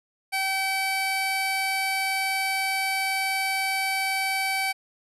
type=tone pair together; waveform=35% pulse; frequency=772 / 2295 Hz; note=G5 / D7; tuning=-27 / -40 cents; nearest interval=octave + perfect fifth; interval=1887 cents; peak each=-26 / -24 dBFS; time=0.32-4.73 s; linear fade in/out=20 ms; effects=resampled to 32000 Hz